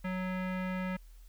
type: tone with low-pass filter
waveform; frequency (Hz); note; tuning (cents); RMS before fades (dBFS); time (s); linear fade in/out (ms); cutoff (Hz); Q
square; 185; F#3; 0; -35; 0.04-0.97; 10; 2100; 2.3
effects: added 41 Hz sine -50 dBFS peak until 1.28 s + white hiss -67 dBFS RMS until 1.28 s